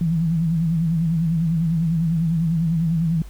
sine tone with vibrato, 164.81 Hz, E3, in tune, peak -17 dBFS, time 0.01-3.22 s, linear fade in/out 2 ms, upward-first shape sine, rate 10 Hz, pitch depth 79 cents each way, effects added 50 Hz sine -35 dBFS peak until 3.29 s + pink hiss -50 dBFS RMS until 3.29 s

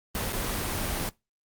pink noise with dropouts, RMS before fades -30 dBFS, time 0.15-1.09 s, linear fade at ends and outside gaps 0 ms, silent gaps 0.324-0.33 s, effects noise-tail reverb RT60 0.2 s tail -22 dB re dry + Opus 24 kbps

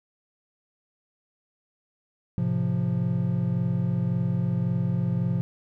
triangle chord, F major, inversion first, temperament just, 109.13 / 130.96 / 174.61 Hz, A2 / C3 / F3, -14 / +2 / 0 cents, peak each -27 / -25 / -24 dBFS, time 2.38-5.41 s, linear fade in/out 0 ms, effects none

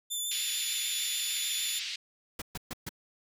15% pulse tone with vibrato, 3520 Hz, A7, in tune, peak -25 dBFS, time 0.1-1.8 s, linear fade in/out 20 ms, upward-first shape sine, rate 6.7 Hz, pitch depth 19 cents each way
white band-pass noise, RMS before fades -37 dBFS, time 0.31-1.96 s, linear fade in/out 5 ms, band 2300 to 4900 Hz, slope 24 dB/octave
pink noise bursts, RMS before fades -37 dBFS, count 4, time 2.39-2.892 s, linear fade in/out 5 ms, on 28 ms, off 130 ms
effects none

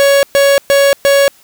45% pulse tone bursts, 558 Hz, C#5, 11 cents sharp, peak -6 dBFS, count 4, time 0-1.28 s, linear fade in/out 0 ms, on 230 ms, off 120 ms, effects white hiss -46 dBFS RMS until 1.43 s

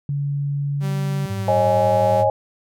sine tone, 142.2 Hz, C#3, 45 cents sharp, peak -20 dBFS, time 0.09-1.26 s, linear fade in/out 2 ms
sawtooth tone with pitch glide, 193.9 to 191.12 Hz, G3 to G3, -19 to -44 cents, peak -24 dBFS, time 0.8-2.25 s, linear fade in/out 50 ms, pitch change -25 cents, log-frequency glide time 1.38-1.49 s
sine tone with tremolo, 105.4 Hz, G#2, 26 cents sharp, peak -21 dBFS, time 1.29-2.3 s, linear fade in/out 20 ms, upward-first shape triangle, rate 11 Hz, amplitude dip 50%
sine chord, C# suspended second, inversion none, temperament equal with one note detuned, 543 / 622.3 / 830.6 Hz, C#5 / D#5 / G#5, -36 / 0 / 0 cents, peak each -19 dBFS, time 1.48-2.3 s, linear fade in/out 2 ms
effects none

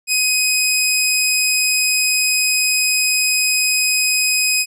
15% pulse tone, 2514 Hz, D#7, 17 cents sharp, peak -7 dBFS, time 0.07-4.66 s, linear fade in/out 50 ms, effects none

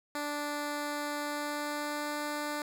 10% pulse tone with pitch glide, 293.2 to 295.9 Hz, D4 to D4, -3 to +13 cents, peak -25 dBFS, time 0.15-2.62 s, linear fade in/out 2 ms, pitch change +16 cents, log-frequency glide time 1.2-2.18 s, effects none

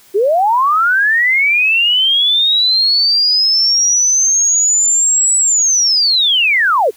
sine linear two-way sweep, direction up then down, 370 to 7902 to 370 Hz, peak -9 dBFS, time 0.14-6.91 s, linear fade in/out 20 ms, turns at 5.37 s, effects white hiss -46 dBFS RMS until 6.96 s

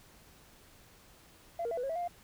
sine tone with pitch steps, 681 / 468.8 / 670 / 494.2 / 544 / 653 / 703 / 699 Hz, F5 / A#4 / E5 / B4 / C#5 / E5 / F5 / F5, -44 / +10 / +28 / +1 / -33 / -17 / +11 / +1 cents, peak -31 dBFS, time 1.59-2.078 s, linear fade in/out 5 ms, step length 61 ms, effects tanh soft clip ceiling -29 dBFS + pink hiss -59 dBFS RMS until 2.23 s

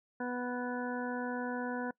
harmonic tone, 246.9 Hz, B3, in tune, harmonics 1 / 2 / 3 / 4 / 6 / 7, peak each -37 / -40 / -43 / -44 / -42 / -47 dBFS, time 0.2-1.91 s, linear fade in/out 5 ms, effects noise-tail reverb RT60 0.1 s tail -23 dB re dry

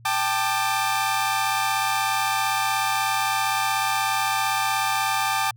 sawtooth chord, G suspended second, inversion none, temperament equal with one note detuned, 784 / 880 / 1194.5 Hz, G5 / A5 / D6, 0 / 0 / +29 cents, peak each -22 dBFS, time 0.05-5.51 s, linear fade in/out 5 ms, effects added 116 Hz sine -46 dBFS peak until 5.56 s

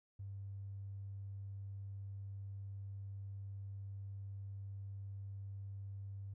triangle tone, 98.7 Hz, G2, 12 cents sharp, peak -40 dBFS, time 0.19-6.34 s, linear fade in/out 10 ms, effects tanh soft clip ceiling -42 dBFS

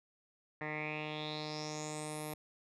10% pulse tone with low-pass filter sweep, 152.6 Hz, D#3, 33 cents flat, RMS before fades -41 dBFS, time 0.61-2.34 s, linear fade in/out 2 ms, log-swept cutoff 1800 to 12000 Hz, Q 6.2, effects none

